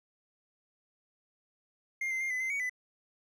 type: tone with pitch steps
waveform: triangle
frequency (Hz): 2115 / 2073 / 2113 / 2012 / 2073 / 2245 / 2002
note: C7 / C7 / C7 / B6 / C7 / C#7 / B6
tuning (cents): +18 / -17 / +16 / +32 / -17 / +21 / +23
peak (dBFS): -29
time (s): 2.01-2.696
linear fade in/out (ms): 5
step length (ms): 98
effects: none